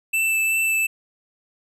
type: tone with vibrato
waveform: square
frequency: 2649 Hz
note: E7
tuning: 8 cents sharp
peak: -19 dBFS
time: 0.13-0.87 s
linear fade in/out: 10 ms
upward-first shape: sine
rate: 2.7 Hz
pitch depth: 10 cents each way
effects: none

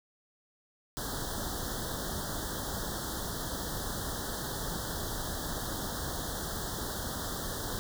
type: band-stop noise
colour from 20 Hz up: pink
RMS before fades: -36 dBFS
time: 0.97-7.79 s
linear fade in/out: 0 ms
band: 1800 to 3200 Hz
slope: 96 dB/octave
effects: none

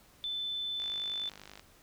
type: tone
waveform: sine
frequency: 3520 Hz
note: A7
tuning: in tune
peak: -33 dBFS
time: 0.24-1.29 s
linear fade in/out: 0 ms
type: click train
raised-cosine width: 0.2 ms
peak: -30 dBFS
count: 41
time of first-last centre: 0.8-1.595 s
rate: 50.3 Hz
effects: pink hiss -61 dBFS RMS until 1.82 s

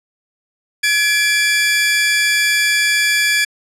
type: tone pair together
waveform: sawtooth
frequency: 1693.3 / 2349 Hz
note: G#6 / D7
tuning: +33 / 0 cents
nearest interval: tritone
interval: 567 cents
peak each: -12 dBFS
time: 0.83-3.45 s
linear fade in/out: 10 ms
effects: low-pass 11000 Hz 12 dB/octave

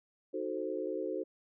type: chord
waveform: sine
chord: D# diminished seventh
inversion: none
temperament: equal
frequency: 311.1 / 370 / 440 / 523.3 Hz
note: D#4 / F#4 / A4 / C5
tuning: 0 / 0 / 0 / 0 cents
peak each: -40 / -38 / -39 / -39 dBFS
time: 0.33-1.24 s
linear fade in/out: 20 ms
effects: none

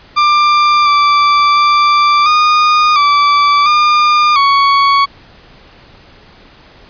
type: tone with pitch steps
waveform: 40% pulse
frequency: 1188 / 1168 / 1175 / 1225 / 1159 / 1206 / 1116 Hz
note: D6 / D6 / D6 / D#6 / D6 / D6 / C#6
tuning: +20 / -10 / +1 / -27 / -23 / +46 / +11 cents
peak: -6 dBFS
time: 0.16-5.06 s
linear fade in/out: 20 ms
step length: 700 ms
effects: pink hiss -41 dBFS RMS until 6.89 s + resampled to 11025 Hz

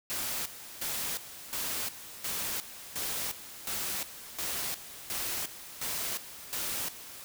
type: noise with tremolo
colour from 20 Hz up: white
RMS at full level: -34 dBFS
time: 0.1-7.24 s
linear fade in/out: 0 ms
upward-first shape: square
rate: 1.4 Hz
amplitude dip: 75%
effects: none

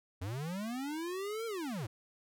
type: linear two-way sweep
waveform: square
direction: up then down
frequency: 84.9 to 465.3 to 95 Hz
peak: -37 dBFS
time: 0.21-1.87 s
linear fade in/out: 10 ms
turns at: 1.46 s
effects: none

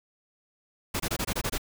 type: noise bursts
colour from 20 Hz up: pink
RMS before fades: -29 dBFS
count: 8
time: 0.94-1.581 s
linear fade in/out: 10 ms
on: 60 ms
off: 23 ms
effects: none

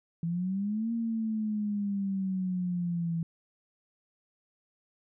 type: exponential two-way sweep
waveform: sine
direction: up then down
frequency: 164.6 to 232.5 to 164.6 Hz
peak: -28 dBFS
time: 0.23-3.23 s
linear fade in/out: 2 ms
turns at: 0.92 s
effects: none

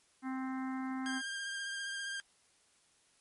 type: harmonic tone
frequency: 261.8 Hz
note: C4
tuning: 1 cent sharp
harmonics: 1 / 3 / 4 / 5 / 6 / 7 / 8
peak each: -36 / -46 / -48 / -50 / -52 / -53 / -54 dBFS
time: 0.22-1.22 s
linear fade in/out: 50 ms
type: tone with vibrato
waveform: sawtooth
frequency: 1600 Hz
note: G6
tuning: 35 cents sharp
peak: -34 dBFS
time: 1.06-2.2 s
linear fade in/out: 0 ms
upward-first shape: triangle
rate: 15 Hz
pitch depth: 25 cents each way
effects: white hiss -69 dBFS RMS until 3.2 s + MP3 48 kbps

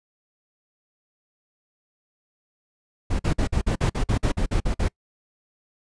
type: noise bursts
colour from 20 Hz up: brown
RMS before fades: -21 dBFS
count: 13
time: 3.1-4.885 s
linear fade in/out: 10 ms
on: 93 ms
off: 48 ms
effects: noise-tail reverb RT60 0.1 s tail -26 dB re dry + resampled to 22050 Hz

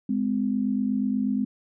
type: tone pair together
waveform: sine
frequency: 208.1 / 256.4 Hz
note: G#3 / C4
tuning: +4 / -35 cents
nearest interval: major third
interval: 361 cents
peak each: -25 dBFS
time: 0.09-1.45 s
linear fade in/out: 5 ms
effects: none

